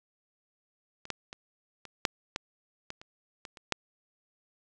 clicks, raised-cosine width 0.2 ms, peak -28 / -14 / -24 / -27 / -7 / -14 / -21 / -29 / -24 / -30 / -9 dBFS, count 11, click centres 1.054 / 1.103 / 1.329 / 1.853 / 2.052 / 2.361 / 2.904 / 3.015 / 3.452 / 3.572 / 3.723 s, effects resampled to 22050 Hz + 8-bit

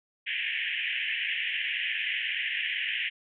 white band-pass noise, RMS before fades -31 dBFS, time 0.26-3.1 s, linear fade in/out 20 ms, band 1700 to 3100 Hz, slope 96 dB/octave, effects none

